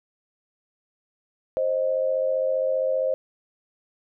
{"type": "tone pair together", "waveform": "sine", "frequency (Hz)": [527.1, 622.3], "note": ["C5", "D#5"], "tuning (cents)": [13, 0], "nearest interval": "minor third", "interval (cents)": 287, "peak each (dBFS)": [-22, -26], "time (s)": [1.57, 3.14], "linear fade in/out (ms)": 0, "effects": []}